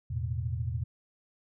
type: chord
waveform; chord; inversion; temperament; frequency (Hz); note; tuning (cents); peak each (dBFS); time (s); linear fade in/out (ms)
sine; E suspended fourth; none; just; 82.41 / 109.88 / 123.61; E2 / A2 / B2; 0 / -2 / +2; -34; 0.1-0.84; 10
effects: none